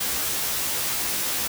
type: noise with comb filter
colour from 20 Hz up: white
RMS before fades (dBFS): -26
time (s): 0-1.48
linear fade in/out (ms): 10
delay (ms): 14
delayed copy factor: +0.85
effects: none